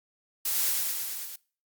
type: noise with echo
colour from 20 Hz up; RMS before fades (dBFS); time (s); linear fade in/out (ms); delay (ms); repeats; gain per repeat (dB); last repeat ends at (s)
blue; -28; 0.45-0.7; 5; 110; 6; -2; 1.36
effects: noise-tail reverb RT60 0.4 s tail -23 dB re dry + Opus 48 kbps